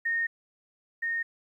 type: tone pair in turn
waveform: sine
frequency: 1844 / 1844 Hz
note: A#6 / A#6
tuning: -19 / -19 cents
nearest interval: unison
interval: 0 cents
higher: neither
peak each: -25 / -27 dBFS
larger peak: first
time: 0.05-0.27 / 1.02-1.23 s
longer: first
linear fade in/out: 10 ms
effects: 11-bit